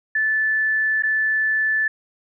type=tone with dropouts; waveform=sine; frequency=1748 Hz; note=A6; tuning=12 cents flat; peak=-17 dBFS; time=0.15-1.88 s; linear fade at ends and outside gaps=5 ms; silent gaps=1.024-1.034 s; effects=none